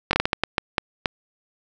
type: slowing click train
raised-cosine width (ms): 0.3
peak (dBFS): -3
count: 10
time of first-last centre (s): 0.11-1.058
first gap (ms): 21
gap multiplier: 1.38
effects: none